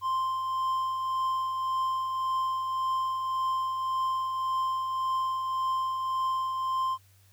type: tone with tremolo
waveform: triangle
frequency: 1046.5 Hz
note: C6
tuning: in tune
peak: -23 dBFS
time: 0.01-6.98 s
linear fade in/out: 50 ms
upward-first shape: triangle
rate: 1.8 Hz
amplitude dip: 40%
effects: added 96 Hz sine -58 dBFS peak until 7.32 s + white hiss -64 dBFS RMS until 7.32 s